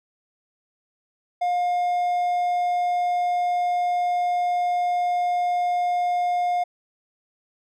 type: tone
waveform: triangle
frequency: 711 Hz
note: F5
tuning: 31 cents sharp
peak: -18 dBFS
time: 1.41-6.64 s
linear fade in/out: 10 ms
effects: none